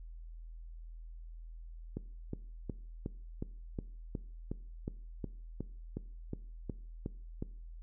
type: click train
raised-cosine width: 3 ms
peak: -24 dBFS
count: 16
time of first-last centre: 1.97-7.425 s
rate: 2.75 Hz
effects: noise-tail reverb RT60 0.5 s tail -20 dB re dry + added 41 Hz sine -45 dBFS peak until 7.82 s